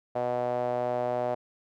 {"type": "tone with band-pass filter", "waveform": "sawtooth", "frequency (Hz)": 122.9, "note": "B2", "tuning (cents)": -8, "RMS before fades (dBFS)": -29, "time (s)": [0.15, 1.35], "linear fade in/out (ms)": 10, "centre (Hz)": 650, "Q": 4.8, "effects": []}